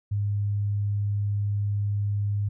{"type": "tone", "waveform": "sine", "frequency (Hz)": 102.2, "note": "G#2", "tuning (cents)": -27, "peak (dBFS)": -23, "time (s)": [0.11, 2.49], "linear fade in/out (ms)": 10, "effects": []}